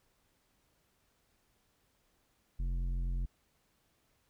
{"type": "tone with tanh clipping", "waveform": "sine", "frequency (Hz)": 44, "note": "F1", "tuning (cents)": 14, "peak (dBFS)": -33, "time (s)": [2.59, 3.26], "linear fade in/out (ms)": 10, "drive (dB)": 10, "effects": ["pink hiss -74 dBFS RMS until 4.29 s"]}